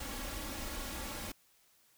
pink noise with comb filter, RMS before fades -41 dBFS, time 0-1.32 s, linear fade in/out 5 ms, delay 3.6 ms, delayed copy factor +0.6, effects white hiss -68 dBFS RMS until 1.97 s

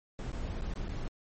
brown noise with dropouts, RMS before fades -36 dBFS, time 0.19-1.08 s, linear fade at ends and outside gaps 1 ms, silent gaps 0.319-0.329 / 0.613-0.62 / 0.738-0.757 / 0.883-0.891 s, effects MP3 32 kbps

